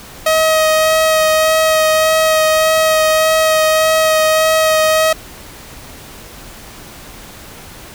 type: tone with vibrato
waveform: sawtooth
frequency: 632 Hz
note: D#5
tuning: 27 cents sharp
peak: -6 dBFS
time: 0.26-5.13 s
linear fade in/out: 5 ms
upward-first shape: sine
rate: 1.7 Hz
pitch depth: 12 cents each way
effects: pink hiss -35 dBFS RMS until 7.94 s